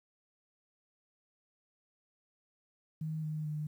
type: tone with pitch steps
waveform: sine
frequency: 157.1 / 154.22 / 151.4 Hz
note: D#3 / D#3 / D#3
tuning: +17 / -15 / -47 cents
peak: -34 dBFS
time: 3.01-3.67 s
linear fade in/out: 5 ms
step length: 220 ms
effects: 11-bit